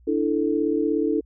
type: chord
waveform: sine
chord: D suspended second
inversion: none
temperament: just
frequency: 293.7 / 330.4 / 440.5 Hz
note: D4 / E4 / A4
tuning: 0 / +4 / +2 cents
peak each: -24 dBFS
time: 0.07-1.21 s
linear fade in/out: 10 ms
effects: added 60 Hz sine -50 dBFS peak until 1.25 s